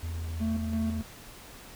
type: tone with vibrato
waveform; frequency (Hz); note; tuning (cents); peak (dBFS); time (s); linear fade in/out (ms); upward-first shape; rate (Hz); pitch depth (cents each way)
triangle; 82.41; E2; 0; -30; 0.03-1.01; 0; sine; 2.5; 11
type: tone with tremolo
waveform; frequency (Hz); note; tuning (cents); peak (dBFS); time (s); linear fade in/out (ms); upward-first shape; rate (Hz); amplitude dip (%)
triangle; 222.7; A3; +21; -25; 0.4-1.03; 20; square; 3; 45
effects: pink hiss -48 dBFS RMS until 1.75 s